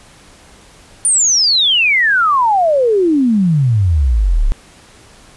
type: exponential sweep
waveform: sine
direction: down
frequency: 9420 to 31.15 Hz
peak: -9 dBFS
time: 1.05-4.52 s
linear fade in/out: 0 ms
effects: pink hiss -43 dBFS RMS until 5.36 s + resampled to 24000 Hz